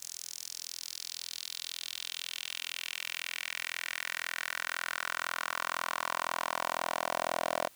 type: tone with high-pass filter sweep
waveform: 10% pulse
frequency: 41.97 Hz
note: E1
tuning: 32 cents sharp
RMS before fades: -37 dBFS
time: 0-7.68 s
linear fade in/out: 10 ms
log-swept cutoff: 6300 to 660 Hz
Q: 2.3
effects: white hiss -59 dBFS RMS until 7.75 s